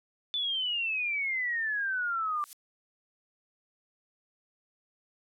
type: exponential sweep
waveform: sine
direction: down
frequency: 3520 to 1174.7 Hz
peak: -28 dBFS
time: 0.34-2.44 s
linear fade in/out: 0 ms
type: noise with exponential growth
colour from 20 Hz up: violet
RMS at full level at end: -36 dBFS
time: 2.3-2.53 s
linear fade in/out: 0 ms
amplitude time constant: 48 ms
effects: low-pass 10000 Hz 12 dB/octave